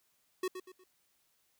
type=tone with echo; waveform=square; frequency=370 Hz; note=F#4; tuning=in tune; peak=-32 dBFS; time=0.43-0.48 s; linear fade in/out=5 ms; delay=120 ms; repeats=3; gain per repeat=-9 dB; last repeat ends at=0.84 s; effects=white hiss -74 dBFS RMS until 1.59 s